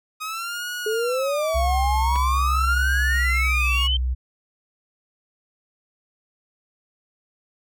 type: tone with vibrato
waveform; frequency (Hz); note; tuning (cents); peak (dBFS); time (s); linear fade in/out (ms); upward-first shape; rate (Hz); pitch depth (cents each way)
sawtooth; 1244.5; D#6; 0; -24; 0.2-3.88; 20; sine; 0.45; 270
type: exponential sweep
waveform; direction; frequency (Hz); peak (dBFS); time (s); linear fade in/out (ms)
sine; up; 423.6 to 3136; -21; 0.86-3.97; 5
type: tone with pitch glide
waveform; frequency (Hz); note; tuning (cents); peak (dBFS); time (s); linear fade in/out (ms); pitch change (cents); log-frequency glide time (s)
sine; 66 to 62.98; C2 to B1; +16 to +35; -20; 1.54-4.15; 20; -81; 2.88-3.95
type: clicks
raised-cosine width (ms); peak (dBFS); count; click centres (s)
0.3; -19; 2; 2.157 / 2.161
effects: none